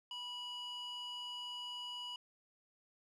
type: tone with band-pass filter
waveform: square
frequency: 977 Hz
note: B5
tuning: 19 cents flat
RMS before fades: -45 dBFS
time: 0.11-2.16 s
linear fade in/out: 2 ms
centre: 3000 Hz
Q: 2.5
effects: none